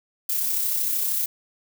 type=noise with amplitude modulation; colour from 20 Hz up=violet; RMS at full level=-23 dBFS; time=0.29-1.26 s; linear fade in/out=5 ms; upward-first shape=sine; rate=33 Hz; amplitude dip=30%; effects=none